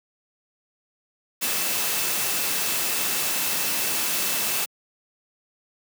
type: tone in noise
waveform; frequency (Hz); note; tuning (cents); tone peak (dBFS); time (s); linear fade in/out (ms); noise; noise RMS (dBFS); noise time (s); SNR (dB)
sine; 2637; E7; 0; -36; 1.41-4.66; 20; white; -25; 1.41-4.66; -14
effects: high-pass 150 Hz 12 dB/octave